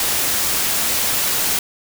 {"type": "noise", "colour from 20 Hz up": "white", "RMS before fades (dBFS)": -19, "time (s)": [0, 1.59], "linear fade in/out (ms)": 2, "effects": []}